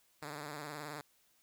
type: tone with vibrato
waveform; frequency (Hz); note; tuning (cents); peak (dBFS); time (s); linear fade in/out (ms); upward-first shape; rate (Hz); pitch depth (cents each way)
5% pulse; 148.3; D3; +17; -31; 0.22-1.01; 2; sine; 19; 75
effects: white hiss -71 dBFS RMS until 1.42 s